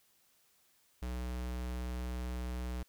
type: tone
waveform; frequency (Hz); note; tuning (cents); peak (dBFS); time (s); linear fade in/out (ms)
square; 61.7; B1; -1; -37; 1.02-2.83; 5
effects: white hiss -70 dBFS RMS until 2.88 s